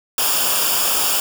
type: noise with comb filter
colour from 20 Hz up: white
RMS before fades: -18 dBFS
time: 0.18-1.2 s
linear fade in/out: 2 ms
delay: 0.49 ms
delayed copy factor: -0.7
effects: none